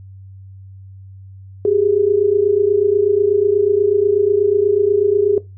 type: tone pair together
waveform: sine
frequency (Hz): 387.1 / 415.3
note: G4 / G#4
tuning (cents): -22 / 0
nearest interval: minor second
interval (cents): 122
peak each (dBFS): -16 / -13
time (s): 1.65-5.38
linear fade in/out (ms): 2
effects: noise-tail reverb RT60 0.2 s tail -18 dB re dry + added 96 Hz sine -35 dBFS peak until 5.57 s